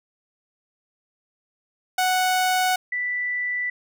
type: tone pair in turn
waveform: sawtooth / sine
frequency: 740 / 1975.6 Hz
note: F#5 / B6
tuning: 0 / 0 cents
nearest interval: octave + perfect fourth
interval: 1700 cents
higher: second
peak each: -15 / -23 dBFS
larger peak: first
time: 1.98-2.76 / 2.92-3.7 s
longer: neither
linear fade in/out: 5 ms
effects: none